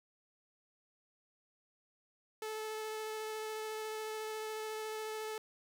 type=tone with vibrato; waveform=sawtooth; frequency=434.6 Hz; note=A4; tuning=21 cents flat; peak=-35 dBFS; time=2.42-5.38 s; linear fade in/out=2 ms; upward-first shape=triangle; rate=14 Hz; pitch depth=11 cents each way; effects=none